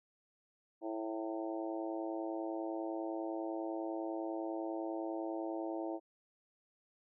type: harmonic tone with a mistuned harmonic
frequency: 110 Hz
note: A2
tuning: in tune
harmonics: 3 / 4 / 5 / 6 / 7 / 8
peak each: -39 / -49 / -45 / -44 / -47 / -50 dBFS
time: 0.81-6 s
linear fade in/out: 50 ms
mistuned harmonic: 8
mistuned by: +48 cents
effects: none